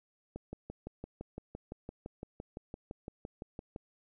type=click train; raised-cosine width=2 ms; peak=-28 dBFS; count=21; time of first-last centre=0.36-3.761 s; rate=5.88 Hz; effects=none